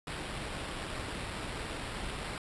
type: noise with sample-and-hold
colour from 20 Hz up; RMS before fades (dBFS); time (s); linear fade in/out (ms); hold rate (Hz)
pink; -39; 0.07-2.38; 2; 6300
effects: resampled to 24000 Hz